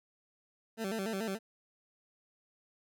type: tone with vibrato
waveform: 20% pulse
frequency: 207.7 Hz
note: G#3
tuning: in tune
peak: -29 dBFS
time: 0.77-1.39 s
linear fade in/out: 50 ms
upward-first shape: square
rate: 6.9 Hz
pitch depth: 130 cents each way
effects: none